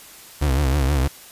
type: tone with vibrato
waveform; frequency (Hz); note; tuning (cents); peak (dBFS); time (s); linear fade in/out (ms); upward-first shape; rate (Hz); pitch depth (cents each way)
35% pulse; 69.3; C#2; 0; -15; 0.41-1.08; 10; triangle; 6.3; 160
effects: white hiss -43 dBFS RMS until 1.31 s + resampled to 32000 Hz